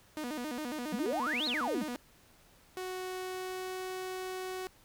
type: tone with vibrato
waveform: sawtooth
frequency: 273.3 Hz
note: C#4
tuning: 24 cents flat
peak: -32 dBFS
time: 0.17-1.96 s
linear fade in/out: 0 ms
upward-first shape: square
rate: 7.3 Hz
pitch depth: 200 cents each way
type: exponential two-way sweep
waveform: sine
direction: up then down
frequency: 175.8 to 4369 to 175.8 Hz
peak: -31 dBFS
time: 0.92-1.84 s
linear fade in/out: 20 ms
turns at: 1.47 s
type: tone with pitch glide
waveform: sawtooth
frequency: 370 to 372.1 Hz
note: F#4 to F#4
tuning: 0 to +10 cents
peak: -33 dBFS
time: 2.77-4.67 s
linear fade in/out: 0 ms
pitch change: +10 cents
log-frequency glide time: 3.04-3.81 s
effects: pink hiss -62 dBFS RMS until 4.84 s